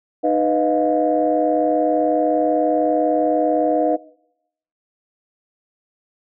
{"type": "tone cluster", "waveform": "sine", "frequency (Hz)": [307, 494.5, 629, 709], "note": ["D#4", "B4", "D#5", "F5"], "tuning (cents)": [-23, 2, 19, 26], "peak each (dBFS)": -20, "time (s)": [0.23, 3.97], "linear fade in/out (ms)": 20, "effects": ["noise-tail reverb RT60 0.8 s tail -22 dB re dry", "tanh soft clip ceiling -5 dBFS"]}